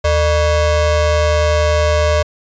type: ring-modulated tone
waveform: square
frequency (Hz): 261.6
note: C4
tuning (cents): 0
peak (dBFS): -9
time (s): 0.04-2.23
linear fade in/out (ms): 10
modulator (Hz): 340
effects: resampled to 16000 Hz